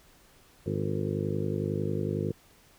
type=harmonic tone with a mistuned harmonic; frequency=51 Hz; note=G#1; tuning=31 cents flat; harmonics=2 / 3 / 4 / 5 / 6 / 7 / 8 / 9 / 10; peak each=-34 / -33 / -36 / -39 / -39 / -35 / -41 / -37 / -43 dBFS; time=0.66-2.32 s; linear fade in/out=5 ms; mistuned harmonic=8; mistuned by=+46 cents; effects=pink hiss -59 dBFS RMS until 2.78 s